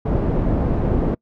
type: low-pass noise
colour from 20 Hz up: pink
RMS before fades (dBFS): -19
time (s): 0.05-1.15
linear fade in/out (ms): 10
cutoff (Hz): 510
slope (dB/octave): 12
effects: noise-tail reverb RT60 0.1 s tail -26 dB re dry

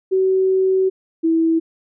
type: tone pair in turn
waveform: sine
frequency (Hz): 378.5 / 326.5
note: F#4 / E4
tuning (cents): +39 / -17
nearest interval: minor third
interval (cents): 256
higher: first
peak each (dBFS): -13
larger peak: neither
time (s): 0.11-0.9 / 1.23-1.6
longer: first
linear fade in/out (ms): 20
effects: none

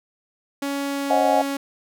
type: tone with pitch glide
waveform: sawtooth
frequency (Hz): 280 to 277.7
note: C#4 to C#4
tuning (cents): +18 to +3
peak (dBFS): -20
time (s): 0.62-1.57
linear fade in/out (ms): 5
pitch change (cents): -15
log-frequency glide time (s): 0.86-1.38
type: chord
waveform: sine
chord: Ab dominant seventh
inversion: first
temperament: equal with one note detuned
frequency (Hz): 531.8 / 622.3 / 740 / 830.6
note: C5 / Eb5 / Gb5 / Ab5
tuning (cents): +28 / 0 / 0 / 0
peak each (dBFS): -24 / -21 / -21 / -22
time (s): 1.1-1.42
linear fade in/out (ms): 5
effects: none

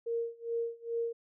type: tone with tremolo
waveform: sine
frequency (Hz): 464.5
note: A#4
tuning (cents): -6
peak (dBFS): -29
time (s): 0.06-1.13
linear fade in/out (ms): 10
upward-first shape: sine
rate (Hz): 2.4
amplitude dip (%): 95
effects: none

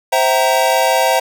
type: chord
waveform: square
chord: C dominant seventh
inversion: none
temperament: equal with one note detuned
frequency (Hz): 523.3 / 659.3 / 764.3 / 932.3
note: C5 / E5 / G5 / Bb5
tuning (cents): 0 / 0 / -44 / 0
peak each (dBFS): -18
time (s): 0.12-1.2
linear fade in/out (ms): 10
effects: none

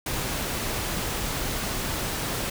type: noise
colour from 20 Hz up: pink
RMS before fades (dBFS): -29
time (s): 0.06-2.5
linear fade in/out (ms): 5
effects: none

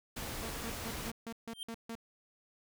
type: noise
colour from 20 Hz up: pink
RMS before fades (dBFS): -41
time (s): 0.16-1.11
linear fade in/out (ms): 10
type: tone bursts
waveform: sawtooth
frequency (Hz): 228.7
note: A#3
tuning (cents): -33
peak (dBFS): -36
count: 8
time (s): 0.43-1.952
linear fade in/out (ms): 0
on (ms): 59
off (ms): 150
type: tone with exponential growth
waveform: square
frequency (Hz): 3158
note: G7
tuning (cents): +12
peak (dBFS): -36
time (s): 1.49-1.63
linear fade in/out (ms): 1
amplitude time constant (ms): 29
effects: none

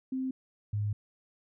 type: tone pair in turn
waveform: sine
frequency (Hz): 261.1 / 104.1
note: C4 / G#2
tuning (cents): -3 / +5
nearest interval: octave + major third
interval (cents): 1592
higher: first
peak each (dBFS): -30 / -28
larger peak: second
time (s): 0.12-0.31 / 0.73-0.93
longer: second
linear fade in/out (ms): 5
effects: none

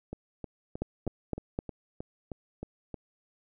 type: two click trains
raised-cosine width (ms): 2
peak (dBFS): -17 / -24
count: 4 / 10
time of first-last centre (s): 0.82-1.589 / 0.13-2.942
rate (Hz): 3.9 / 3.2
effects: none

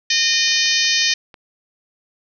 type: harmonic tone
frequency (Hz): 612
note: D#5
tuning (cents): -29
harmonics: 3 / 4 / 5 / 6 / 7 / 8 / 9 / 10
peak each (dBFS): -23 / -23 / -23 / -23 / -23 / -23 / -23 / -23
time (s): 0.1-1.14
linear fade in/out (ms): 5
type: clicks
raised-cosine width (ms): 0.3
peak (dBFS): -24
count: 10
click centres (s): 0.336 / 0.48 / 0.517 / 0.564 / 0.658 / 0.714 / 0.849 / 1.019 / 1.113 / 1.342
effects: none

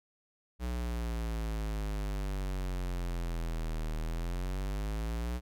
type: exponential two-way sweep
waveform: square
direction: down then up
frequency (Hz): 61.6 to 38.77 to 61.6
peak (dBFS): -33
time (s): 0.59-5.41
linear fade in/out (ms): 50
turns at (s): 3.94
effects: none

